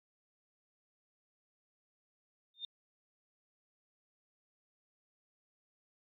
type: tone with exponential growth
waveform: sine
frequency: 3630 Hz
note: A#7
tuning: 47 cents flat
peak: -35 dBFS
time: 2.54-2.65 s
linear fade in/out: 2 ms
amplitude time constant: 23 ms
effects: AAC 48 kbps